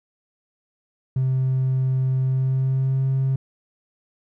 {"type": "tone with pitch glide", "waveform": "triangle", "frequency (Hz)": [130.81, 133.48], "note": ["C3", "C3"], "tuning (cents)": [0, 35], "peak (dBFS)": -15, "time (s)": [1.16, 3.36], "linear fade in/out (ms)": 5, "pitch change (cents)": 35, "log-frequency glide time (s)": [2.21, 3.05], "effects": ["tanh soft clip ceiling -14 dBFS"]}